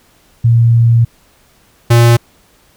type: tone pair in turn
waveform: sine / square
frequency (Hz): 116.54 / 117.96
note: A#2 / A#2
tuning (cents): 0 / +21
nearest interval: unison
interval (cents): 21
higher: second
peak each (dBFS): -5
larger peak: neither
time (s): 0.44-1.05 / 1.9-2.17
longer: first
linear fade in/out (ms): 10
effects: pink hiss -50 dBFS RMS until 2.76 s